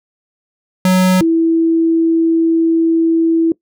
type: tone pair in turn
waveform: square / sine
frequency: 185 / 328.6 Hz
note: F#3 / E4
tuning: 0 / -5 cents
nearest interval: minor seventh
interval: 995 cents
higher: second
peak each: -9 dBFS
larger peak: neither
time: 0.85-1.21 / 1.21-3.52 s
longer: second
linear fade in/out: 2 ms
effects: noise-tail reverb RT60 0.1 s tail -21 dB re dry